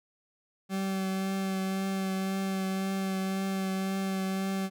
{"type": "tone with vibrato", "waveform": "40% pulse", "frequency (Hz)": 191.8, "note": "G3", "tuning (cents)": -37, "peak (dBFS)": -28, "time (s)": [0.69, 4.7], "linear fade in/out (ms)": 50, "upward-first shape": "triangle", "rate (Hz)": 1.9, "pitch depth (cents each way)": 17, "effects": []}